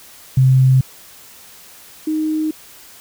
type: tone pair in turn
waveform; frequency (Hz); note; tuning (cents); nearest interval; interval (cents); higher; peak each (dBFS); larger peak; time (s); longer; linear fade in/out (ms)
sine; 130.81 / 311.1; C3 / D#4; 0 / 0; octave + minor third; 1500; second; -8 / -16; first; 0.37-0.81 / 2.07-2.51; neither; 5
effects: white hiss -42 dBFS RMS until 3 s